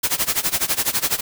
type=noise with tremolo; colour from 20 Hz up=white; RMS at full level=-18 dBFS; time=0.03-1.21 s; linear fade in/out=10 ms; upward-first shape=sine; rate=12 Hz; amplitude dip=90%; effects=none